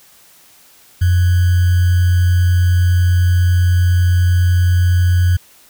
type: tone with sample-and-hold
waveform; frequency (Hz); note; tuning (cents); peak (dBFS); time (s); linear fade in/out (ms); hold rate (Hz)
sine; 89; F2; +33; -9; 1.01-5.37; 10; 1575
effects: white hiss -47 dBFS RMS until 5.69 s